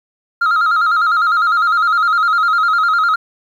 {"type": "tone with vibrato", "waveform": "sine", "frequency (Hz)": 1330, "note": "E6", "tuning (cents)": 15, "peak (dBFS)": -8, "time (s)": [0.41, 3.16], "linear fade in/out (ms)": 10, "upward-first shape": "square", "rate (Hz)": 9.9, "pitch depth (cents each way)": 80, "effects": ["tanh soft clip ceiling -10 dBFS", "8-bit"]}